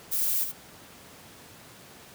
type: noise with echo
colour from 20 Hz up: violet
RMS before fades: -27 dBFS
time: 0.11-0.45 s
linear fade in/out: 20 ms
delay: 73 ms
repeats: 1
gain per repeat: -7 dB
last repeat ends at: 0.523 s
effects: pink hiss -49 dBFS RMS until 2.14 s + high-pass 100 Hz 12 dB/octave